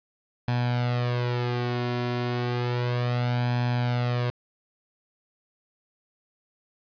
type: tone with flanger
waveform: sawtooth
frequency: 122.1 Hz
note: B2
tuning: 19 cents flat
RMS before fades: -26 dBFS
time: 0.48-4.3 s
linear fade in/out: 0 ms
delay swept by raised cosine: 1.2 to 2.9 ms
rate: 0.32 Hz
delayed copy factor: +0.7
effects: resampled to 11025 Hz + 10-bit